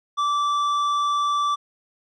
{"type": "tone with tanh clipping", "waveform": "triangle", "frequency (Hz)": 1164, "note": "D6", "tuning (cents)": -16, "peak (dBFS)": -21, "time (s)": [0.17, 1.56], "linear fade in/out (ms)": 20, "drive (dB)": 13, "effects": []}